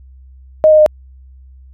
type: tone with pitch steps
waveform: sine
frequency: 622.3 / 616.6 / 610.9 Hz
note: D#5 / D#5 / D#5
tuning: 0 / -16 / -32 cents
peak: -4 dBFS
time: 0.64-0.862 s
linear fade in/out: 0 ms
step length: 74 ms
effects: added 65 Hz sine -37 dBFS peak until 1.73 s